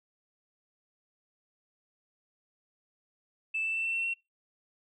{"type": "tone with pitch steps", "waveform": "sine", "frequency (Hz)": [2637, 2654, 2671, 2688, 2705, 2722], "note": ["E7", "E7", "E7", "E7", "E7", "F7"], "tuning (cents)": [0, 11, 22, 33, 44, -45], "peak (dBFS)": -28, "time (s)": [3.54, 4.14], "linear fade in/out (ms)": 10, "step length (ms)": 100, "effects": ["noise-tail reverb RT60 0.2 s tail -21 dB re dry", "tanh soft clip ceiling -24 dBFS"]}